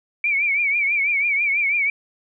sine tone with vibrato, 2299 Hz, D7, 37 cents flat, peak -17 dBFS, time 0.24-1.9 s, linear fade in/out 2 ms, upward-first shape triangle, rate 6.1 Hz, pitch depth 110 cents each way, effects none

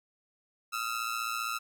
sawtooth ring-modulated tone, 1318.5 Hz, E6, in tune, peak -25 dBFS, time 0.72-1.59 s, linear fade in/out 20 ms, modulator 57.6 Hz, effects none

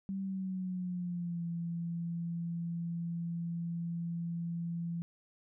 sine tone with pitch glide, 193.5 to 169.43 Hz, G3 to E3, -22 to +48 cents, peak -34 dBFS, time 0.09-5.02 s, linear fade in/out 0 ms, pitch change -230 cents, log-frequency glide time 0.21-1.44 s, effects none

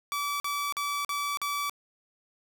sawtooth tone bursts, 1152 Hz, D6, 34 cents flat, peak -25 dBFS, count 5, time 0.12-1.696 s, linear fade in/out 0 ms, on 280 ms, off 44 ms, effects none

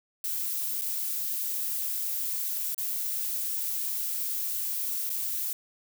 violet noise with dropouts, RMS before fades -31 dBFS, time 0.24-5.53 s, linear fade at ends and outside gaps 2 ms, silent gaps 0.813-0.818 / 2.746-2.779 / 5.095-5.1 s, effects none

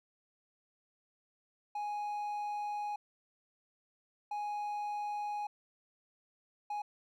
triangle tone bursts at uneven times, 830.6 Hz, G#5, in tune, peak -33 dBFS, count 3, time 1.75-2.96 / 4.31-5.47 / 6.7-6.82 s, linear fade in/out 5 ms, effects none

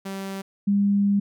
sawtooth / sine tone pair in turn, 194.2 / 201.2 Hz, G3 / G3, -16 / +45 cents, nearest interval minor second, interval 61 cents, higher second, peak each -26 / -17 dBFS, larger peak second, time 0.05-0.42 / 0.67-1.2 s, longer second, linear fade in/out 10 ms, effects none

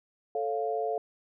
sine chord, A augmented, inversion none, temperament equal, 440 / 554.4 / 698.5 Hz, A4 / C#5 / E#5, 0 / 0 / 0 cents, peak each -31 / -36 / -31 dBFS, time 0.35-0.98 s, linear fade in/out 2 ms, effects none

